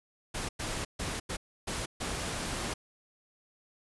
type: noise bursts at uneven times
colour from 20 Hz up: pink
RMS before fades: -35 dBFS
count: 6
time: 0.34-0.49 / 0.59-0.85 / 0.99-1.2 / 1.29-1.37 / 1.67-1.86 / 2-2.74 s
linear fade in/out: 10 ms
effects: resampled to 24000 Hz